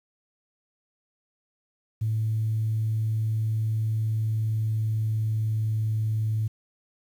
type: tone with pitch glide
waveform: sine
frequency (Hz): 110 to 109.3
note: A2 to A2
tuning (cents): 0 to -11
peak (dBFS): -22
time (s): 2.01-6.48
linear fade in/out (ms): 10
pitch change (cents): -11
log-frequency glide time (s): 3.96-5.76
effects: tanh soft clip ceiling -18 dBFS + 9-bit